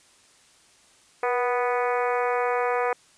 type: harmonic tone with a mistuned harmonic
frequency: 246.9 Hz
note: B3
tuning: in tune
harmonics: 2 / 3 / 4 / 5 / 6 / 7 / 8 / 9 / 10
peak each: -25 / -28 / -30 / -31 / -36 / -36 / -38 / -37 / -42 dBFS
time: 1.23-2.93 s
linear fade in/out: 2 ms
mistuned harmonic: 2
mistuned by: -28 cents
effects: white hiss -57 dBFS RMS until 3.17 s + resampled to 22050 Hz